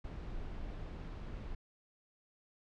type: noise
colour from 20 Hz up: brown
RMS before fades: -43 dBFS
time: 0.04-1.55 s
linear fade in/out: 5 ms
effects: low-pass 4000 Hz 12 dB/octave